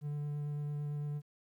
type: tone with vibrato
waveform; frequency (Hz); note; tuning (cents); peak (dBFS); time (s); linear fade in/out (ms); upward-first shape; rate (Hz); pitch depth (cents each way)
triangle; 146.83; D3; 0; -33; 0.01-1.22; 50; sine; 8.9; 10
effects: 12-bit